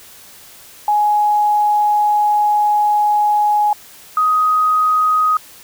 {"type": "tone pair in turn", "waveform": "sine", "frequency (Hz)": [836, 1253.2], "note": ["G#5", "D#6"], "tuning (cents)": [11, 12], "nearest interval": "perfect fifth", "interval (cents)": 701, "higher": "second", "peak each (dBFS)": -11, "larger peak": "neither", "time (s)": [[0.88, 3.73], [4.17, 5.37]], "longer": "first", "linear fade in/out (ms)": 2, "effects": ["white hiss -41 dBFS RMS until 5.63 s"]}